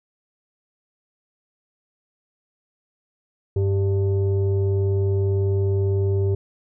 sine tone pair together, 98 / 392.3 Hz, G2 / G4, 0 / +1 cents, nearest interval 2 octaves, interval 2401 cents, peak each -17 / -22 dBFS, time 3.56-6.35 s, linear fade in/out 5 ms, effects tanh soft clip ceiling -14 dBFS

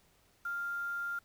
sine tone with quantisation, 1396.9 Hz, F6, in tune, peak -34 dBFS, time 0.45-1.19 s, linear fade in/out 5 ms, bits 9, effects pink hiss -68 dBFS RMS until 1.24 s

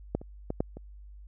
clicks, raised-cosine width 2 ms, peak -14 / -30 / -18 / -13 / -28 dBFS, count 5, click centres 0.15 / 0.215 / 0.504 / 0.605 / 0.77 s, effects added 50 Hz sine -45 dBFS peak until 1.27 s

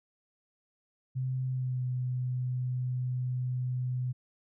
sine tone with pitch glide, 129.4 to 126.15 Hz, C3 to B2, -19 to +37 cents, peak -29 dBFS, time 1.15-4.13 s, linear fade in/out 20 ms, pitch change -44 cents, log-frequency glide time 1.47-1.85 s, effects none

